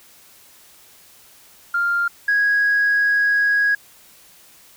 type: tone pair in turn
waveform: sine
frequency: 1396.9 / 1654.5 Hz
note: F6 / G#6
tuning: 0 / -7 cents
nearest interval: minor third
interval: 293 cents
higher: second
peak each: -16 / -13 dBFS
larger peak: second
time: 1.74-2.08 / 2.28-3.75 s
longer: second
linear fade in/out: 5 ms
effects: tanh soft clip ceiling -11 dBFS + white hiss -49 dBFS RMS until 4.76 s